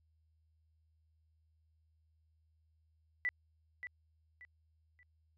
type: tone with echo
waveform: sine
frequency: 1975.5 Hz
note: B6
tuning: in tune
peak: -31 dBFS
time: 3.25-3.29 s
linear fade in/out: 0 ms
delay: 580 ms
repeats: 3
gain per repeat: -10 dB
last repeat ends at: 5.03 s
effects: added 79 Hz sine -70 dBFS peak until 5.37 s